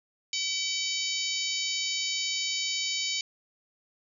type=harmonic tone; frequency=762 Hz; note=G5; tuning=49 cents flat; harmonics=3 / 4 / 5 / 6 / 7 / 8 / 9; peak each=-35 / -35 / -36 / -34 / -37 / -40 / -36 dBFS; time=0.33-3.21 s; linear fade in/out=2 ms; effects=none